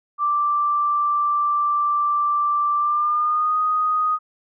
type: tone with pitch glide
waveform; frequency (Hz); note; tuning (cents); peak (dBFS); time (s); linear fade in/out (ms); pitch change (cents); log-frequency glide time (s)
sine; 1174.7 to 1244.6; D6 to D#6; 0 to 0; -17; 0.18-4.19; 50; +100; 2.77-3.58
effects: none